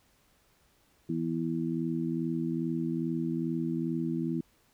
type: harmonic tone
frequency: 82.41 Hz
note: E2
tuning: in tune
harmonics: 2 / 3 / 4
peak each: -33 / -33 / -33 dBFS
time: 1.09-4.41 s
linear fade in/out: 5 ms
effects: pink hiss -67 dBFS RMS until 4.73 s